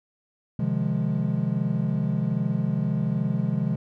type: chord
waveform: triangle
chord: F minor seventh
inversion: second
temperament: equal with one note detuned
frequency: 130.81 / 153.24 / 174.61 / 207.7 Hz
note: C3 / Eb3 / F3 / Ab3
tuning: 0 / -26 / 0 / 0 cents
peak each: -26 dBFS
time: 0.59-3.76 s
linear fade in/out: 5 ms
effects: none